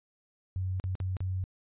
sine tone with dropouts, 93.2 Hz, F#2, 13 cents sharp, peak -29 dBFS, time 0.56-1.44 s, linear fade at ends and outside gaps 0 ms, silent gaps 0.799-0.84 / 0.953-1.002 / 1.168-1.205 s, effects resampled to 8000 Hz

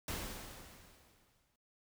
pink noise with exponential decay, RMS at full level -39 dBFS, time 0.08-1.56 s, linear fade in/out 2 ms, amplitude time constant 320 ms, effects noise-tail reverb RT60 0.2 s tail -22 dB re dry

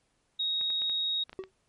sine tone, 3768 Hz, A#7, 18 cents sharp, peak -27 dBFS, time 0.39-1.24 s, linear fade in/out 10 ms
clicks, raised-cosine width 0.3 ms, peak -29 dBFS, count 7, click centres 0.612 / 0.703 / 0.819 / 0.897 / 1.295 / 1.33 / 1.438 s
triangle tone with exponential decay, 379.5 Hz, F#4, 44 cents sharp, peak -28 dBFS, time 1.39-1.51 s, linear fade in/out 0 ms, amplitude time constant 25 ms
effects pink hiss -73 dBFS RMS until 1.68 s + MP3 48 kbps

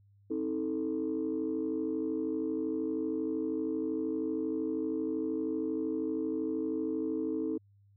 sine chord, A diminished, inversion first, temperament just, 264 / 316.8 / 440 Hz, C4 / Eb4 / A4, +16 / +31 / 0 cents, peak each -36 / -32 / -35 dBFS, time 0.3-7.58 s, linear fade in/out 10 ms, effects tanh soft clip ceiling -23 dBFS + added 100 Hz sine -60 dBFS peak until 7.96 s

